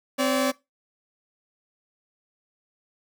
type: tone pair together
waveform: sawtooth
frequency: 259.9 / 572.1 Hz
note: C4 / D5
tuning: -11 / -45 cents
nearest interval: octave + major second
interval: 1366 cents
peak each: -20 dBFS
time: 0.18-0.52 s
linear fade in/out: 20 ms
effects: noise-tail reverb RT60 0.2 s tail -19 dB re dry